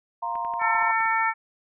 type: chord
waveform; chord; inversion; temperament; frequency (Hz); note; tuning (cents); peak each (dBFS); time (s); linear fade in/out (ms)
sine; F suspended fourth; none; equal; 698.5 / 932.3 / 1046.5; F5 / Bb5 / C6; 0 / 0 / 0; -33 / -28 / -32; 0.22-0.92; 10
type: clicks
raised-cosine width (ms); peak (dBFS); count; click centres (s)
0.5; -28; 8; 0.355 / 0.449 / 0.538 / 0.618 / 0.75 / 0.826 / 1.005 / 1.057
type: harmonic tone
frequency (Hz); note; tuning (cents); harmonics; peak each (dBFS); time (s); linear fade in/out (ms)
448.4; A4; +33; 2 / 3 / 4 / 5; -24 / -26 / -27 / -28; 0.59-1.34; 50
effects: none